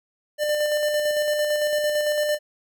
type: tone with tremolo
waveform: square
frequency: 597 Hz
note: D5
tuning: 28 cents sharp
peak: -20 dBFS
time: 0.38-2.39 s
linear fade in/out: 50 ms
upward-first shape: square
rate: 8.9 Hz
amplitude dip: 30%
effects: none